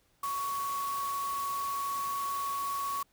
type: tone in noise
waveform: sine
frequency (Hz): 1116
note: C#6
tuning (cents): +11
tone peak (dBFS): -31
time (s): 0.23-3.03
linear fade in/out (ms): 5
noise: white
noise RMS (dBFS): -43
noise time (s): 0.23-3.03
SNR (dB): +9
effects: pink hiss -70 dBFS RMS until 3.12 s